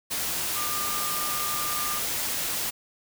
sine tone in noise, 1200 Hz, D6, 37 cents sharp, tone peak -32 dBFS, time 0.55-2 s, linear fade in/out 20 ms, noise white, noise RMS -29 dBFS, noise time 0.1-2.71 s, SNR -6 dB, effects none

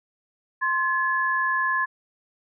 sine tone pair together, 1050 / 1708.9 Hz, C6 / G#6, +6 / +49 cents, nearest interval minor sixth, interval 843 cents, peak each -24 / -23 dBFS, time 0.61-1.86 s, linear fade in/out 20 ms, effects none

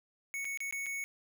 square tone with dropouts, 2217 Hz, C#7, in tune, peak -36 dBFS, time 0.34-1.04 s, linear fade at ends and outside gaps 0 ms, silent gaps 0.446-0.452 / 0.574-0.604 / 0.71-0.725 / 0.86-0.865 s, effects none

